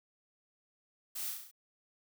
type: noise with echo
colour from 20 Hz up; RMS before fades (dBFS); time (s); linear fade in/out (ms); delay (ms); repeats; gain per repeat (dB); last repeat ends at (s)
blue; -40; 1.15-1.31; 10; 34; 6; -3; 1.514
effects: none